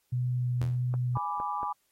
sine tone with vibrato, 123.9 Hz, B2, 6 cents sharp, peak -26 dBFS, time 0.12-1.18 s, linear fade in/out 10 ms, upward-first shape sine, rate 1.6 Hz, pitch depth 10 cents each way
sawtooth tone with exponential decay, 83.5 Hz, E2, 23 cents sharp, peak -28 dBFS, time 0.61-0.83 s, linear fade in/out 0 ms, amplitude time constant 46 ms
click train, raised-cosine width 1 ms, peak -26 dBFS, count 4, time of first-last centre 0.94-1.631 s, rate 4.34 Hz
sine chord, G# diminished, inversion none, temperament equal, 830.6 / 987.8 / 1174.7 Hz, G#5 / B5 / D6, 0 / 0 / 0 cents, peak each -34 dBFS, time 1.15-1.73 s, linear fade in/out 10 ms
effects white hiss -73 dBFS RMS until 1.91 s + AAC 48 kbps

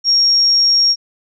sine tone, 5570 Hz, F8, 5 cents flat, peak -9 dBFS, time 0.04-0.96 s, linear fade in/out 50 ms, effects none

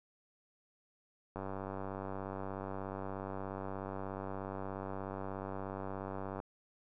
click train, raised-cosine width 1 ms, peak -27 dBFS, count 489, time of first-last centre 1.36-6.401 s, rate 96.8 Hz, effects none

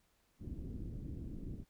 pink low-pass noise, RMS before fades -44 dBFS, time 0.39-1.65 s, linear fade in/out 50 ms, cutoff 320 Hz, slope 24 dB/octave, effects pink hiss -75 dBFS RMS until 1.69 s

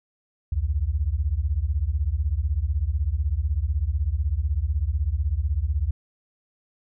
sine beating tone pair, 65.6 / 81.6 Hz, C2 / E2, +5 / -17 cents, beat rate 16 Hz, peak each -24 dBFS, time 0.52-5.91 s, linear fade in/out 5 ms, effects none

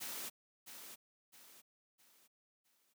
white noise with echo, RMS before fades -44 dBFS, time 0-0.3 s, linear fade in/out 20 ms, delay 660 ms, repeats 4, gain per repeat -8 dB, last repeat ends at 2.94 s, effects high-pass 150 Hz 12 dB/octave

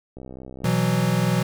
click train, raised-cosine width 2 ms, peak -25 dBFS, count 35, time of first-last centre 0.17-0.697 s, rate 64.5 Hz
square chord, B suspended fourth, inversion none, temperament equal, 123.47 / 164.81 / 185 Hz, B2 / E3 / F#3, 0 / 0 / 0 cents, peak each -24 dBFS, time 0.64-1.43 s, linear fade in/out 5 ms
effects none

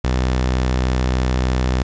sawtooth tone, 63.3 Hz, B1, 43 cents sharp, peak -12 dBFS, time 0.04-1.83 s, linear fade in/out 5 ms, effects resampled to 16000 Hz + 7-bit

